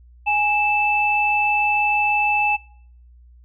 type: tone pair together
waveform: sine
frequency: 830.6 / 2637 Hz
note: G#5 / E7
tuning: 0 / 0 cents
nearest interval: octave + minor sixth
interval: 2000 cents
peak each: -19 dBFS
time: 0.26-2.57 s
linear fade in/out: 20 ms
effects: noise-tail reverb RT60 0.6 s tail -24 dB re dry + added 60 Hz sine -45 dBFS peak until 3.44 s